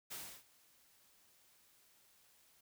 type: noise with ADSR envelope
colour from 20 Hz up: white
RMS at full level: -45 dBFS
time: 0.1-2.61 s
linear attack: 19 ms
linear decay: 310 ms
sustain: -24 dB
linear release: 6 ms
effects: none